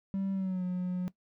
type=tone with pitch glide; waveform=triangle; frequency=194.1 to 181.1 Hz; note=G3 to F#3; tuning=-17 to -37 cents; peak=-27 dBFS; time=0.14-1.08 s; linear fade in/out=0 ms; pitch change=-120 cents; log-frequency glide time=0.33-0.64 s; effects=noise-tail reverb RT60 0.1 s tail -18 dB re dry + tanh soft clip ceiling -23 dBFS